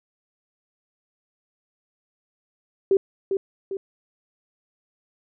sine tone with echo, 388.5 Hz, G4, 16 cents flat, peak -14 dBFS, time 2.91-2.97 s, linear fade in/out 2 ms, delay 400 ms, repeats 2, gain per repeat -6 dB, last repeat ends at 3.77 s, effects none

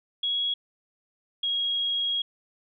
sine tone pair in turn, 3327 / 3291 Hz, G#7 / G#7, +2 / -16 cents, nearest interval unison, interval 18 cents, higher first, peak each -24 dBFS, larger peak neither, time 0.23-0.54 / 1.43-2.22 s, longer second, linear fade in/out 5 ms, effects none

